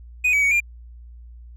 triangle tone with pitch steps, 2487 / 2279 / 2241 / 2395 Hz, D#7 / C#7 / C#7 / D7, -1 / +47 / +18 / +33 cents, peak -14 dBFS, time 0.24-0.604 s, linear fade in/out 10 ms, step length 91 ms, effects added 59 Hz sine -39 dBFS peak until 1.56 s

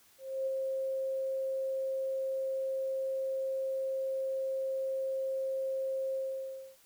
sine tone with ADSR envelope, 532 Hz, C5, 29 cents sharp, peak -29 dBFS, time 0.18-6.77 s, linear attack 290 ms, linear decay 10 ms, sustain -2 dB, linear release 620 ms, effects white hiss -63 dBFS RMS until 6.85 s

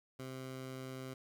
15% pulse tone, 130.81 Hz, C3, in tune, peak -37 dBFS, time 0.19-1.14 s, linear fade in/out 5 ms, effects none

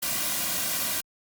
white noise with comb filter, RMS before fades -28 dBFS, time 0.02-1.01 s, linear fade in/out 10 ms, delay 2.3 ms, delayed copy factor -0.7, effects Opus 48 kbps

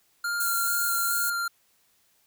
square tone with vibrato, 1396 Hz, F6, 1 cent flat, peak -27 dBFS, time 0.24-1.48 s, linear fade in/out 5 ms, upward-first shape square, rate 2.3 Hz, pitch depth 10 cents each way
white high-pass noise, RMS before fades -29 dBFS, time 0.4-1.3 s, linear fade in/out 5 ms, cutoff 6500 Hz, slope 96 dB/octave
effects white hiss -66 dBFS RMS until 2.26 s

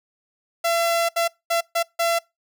sawtooth tone bursts at uneven times, 676 Hz, E5, 43 cents sharp, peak -15 dBFS, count 5, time 0.64-1.09 / 1.16-1.28 / 1.5-1.61 / 1.75-1.83 / 1.99-2.19 s, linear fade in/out 10 ms, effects noise-tail reverb RT60 0.2 s tail -23 dB re dry

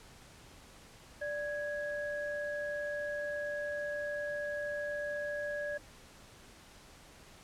sine tone pair together, 587.3 / 1661.1 Hz, D5 / G#6, 0 / 0 cents, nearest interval octave + tritone, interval 1800 cents, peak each -36 / -39 dBFS, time 1.21-5.78 s, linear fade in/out 10 ms, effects pink hiss -56 dBFS RMS until 7.43 s + low-pass 10000 Hz 12 dB/octave

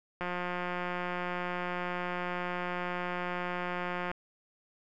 click train, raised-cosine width 0.5 ms, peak -20 dBFS, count 696, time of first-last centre 0.21-4.114 s, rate 178 Hz, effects none

